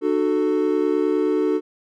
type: chord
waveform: triangle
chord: D major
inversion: none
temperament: equal with one note detuned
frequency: 301.1 / 370 / 440 Hz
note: D4 / F#4 / A4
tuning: +43 / 0 / 0 cents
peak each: -20 dBFS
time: 0.01-1.61 s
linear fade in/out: 50 ms
effects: none